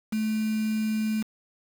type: tone with quantisation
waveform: sine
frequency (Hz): 217.2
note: A3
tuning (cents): -22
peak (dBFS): -24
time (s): 0.12-1.23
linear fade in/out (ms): 10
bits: 6
effects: none